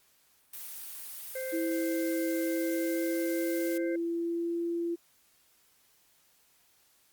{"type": "noise", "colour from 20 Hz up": "blue", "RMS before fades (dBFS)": -42, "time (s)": [0.53, 3.78], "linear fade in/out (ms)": 5}
{"type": "harmonic tone", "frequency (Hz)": 522, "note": "C5", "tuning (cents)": -4, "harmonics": [1, 3, 4], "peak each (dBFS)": [-34, -45, -45], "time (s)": [1.35, 3.96], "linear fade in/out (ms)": 5}
{"type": "tone with pitch glide", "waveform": "sine", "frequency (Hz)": [328.7, 340.1], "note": ["E4", "F4"], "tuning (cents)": [-5, -46], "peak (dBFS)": -29, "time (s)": [1.52, 4.96], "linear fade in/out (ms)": 20, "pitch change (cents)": 59, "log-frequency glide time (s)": [2.36, 4.61]}
{"effects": ["white hiss -66 dBFS RMS until 7.12 s", "Opus 48 kbps"]}